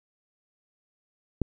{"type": "click", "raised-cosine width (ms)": 3, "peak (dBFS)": -12, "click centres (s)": 1.417, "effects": []}